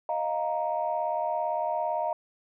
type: chord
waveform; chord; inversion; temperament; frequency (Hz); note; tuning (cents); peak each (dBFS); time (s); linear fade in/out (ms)
sine; Eb suspended second; none; just; 622.3 / 700 / 933.4; Eb5 / F5 / Bb5; 0 / +4 / +2; -30; 0.09-2.13; 2
effects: tanh soft clip ceiling -17 dBFS